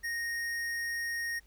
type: tone with tanh clipping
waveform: sine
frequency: 1861 Hz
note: A#6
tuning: 3 cents flat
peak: -34 dBFS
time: 0.03-1.4 s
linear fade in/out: 20 ms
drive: 17 dB
effects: added 50 Hz sine -59 dBFS peak until 1.46 s + pink hiss -67 dBFS RMS until 1.46 s